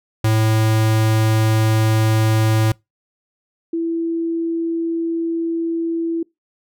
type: tone pair in turn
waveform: square / sine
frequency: 110 / 332 Hz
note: A2 / E4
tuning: 0 / +12 cents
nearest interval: octave + perfect fifth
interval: 1912 cents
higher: second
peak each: -14 / -18 dBFS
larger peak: first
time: 0.24-2.72 / 3.73-6.23 s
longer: second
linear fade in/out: 5 ms
effects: noise-tail reverb RT60 0.2 s tail -25 dB re dry